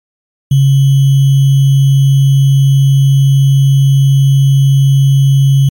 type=tone with sample-and-hold; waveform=sine; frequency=136.9 Hz; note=C#3; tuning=21 cents flat; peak=-4 dBFS; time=0.51-5.69 s; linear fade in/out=5 ms; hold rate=3150 Hz; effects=MP3 64 kbps